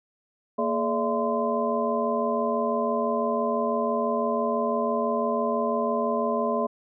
sine tone cluster, 232.6 / 422.9 / 583 / 669 / 1031 Hz, A#3 / G#4 / D5 / E5 / C6, -4 / +31 / -13 / +25 / -26 cents, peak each -29 dBFS, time 0.58-6.67 s, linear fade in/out 10 ms, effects none

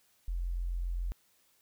sine tone, 43.65 Hz, F1, in tune, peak -31 dBFS, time 0.28-1.12 s, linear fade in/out 0 ms, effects white hiss -69 dBFS RMS until 1.61 s

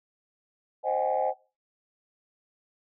sine chord, Ab dominant seventh, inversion first, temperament equal with one note detuned, 523.3 / 622.3 / 757.3 / 830.6 Hz, C5 / Eb5 / Gb5 / Ab5, 0 / 0 / +40 / 0 cents, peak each -29 dBFS, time 0.83-1.34 s, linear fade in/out 50 ms, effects noise-tail reverb RT60 0.3 s tail -20 dB re dry + tanh soft clip ceiling -16 dBFS

